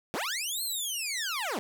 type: linear two-way sweep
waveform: 15% pulse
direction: up then down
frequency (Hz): 147.8 to 4296 to 172.6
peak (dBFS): -24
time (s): 0.14-1.59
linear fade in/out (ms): 0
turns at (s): 0.63
effects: none